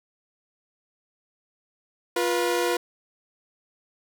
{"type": "tone pair together", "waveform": "sawtooth", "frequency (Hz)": [350.8, 486], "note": ["F4", "B4"], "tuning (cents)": [8, -28], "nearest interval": "tritone", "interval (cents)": 564, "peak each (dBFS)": -21, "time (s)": [2.16, 2.77], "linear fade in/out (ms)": 5, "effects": []}